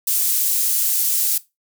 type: high-pass noise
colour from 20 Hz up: pink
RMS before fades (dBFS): -19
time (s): 0.07-1.38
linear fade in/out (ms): 5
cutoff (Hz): 10000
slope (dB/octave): 12
effects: noise-tail reverb RT60 0.2 s tail -17 dB re dry